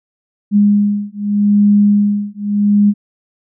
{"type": "beating tone pair", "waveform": "sine", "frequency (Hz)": [204.8, 205.62], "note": ["G#3", "G#3"], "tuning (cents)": [-24, -17], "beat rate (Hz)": 0.82, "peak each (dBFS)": -12, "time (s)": [0.51, 2.94], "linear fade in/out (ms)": 50, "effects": []}